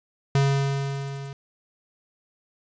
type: tone with level ramp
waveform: square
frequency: 138.4 Hz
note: C#3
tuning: 2 cents flat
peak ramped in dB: -17 to -35 dBFS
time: 0.35-1.33 s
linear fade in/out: 2 ms
effects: resampled to 16000 Hz + 9-bit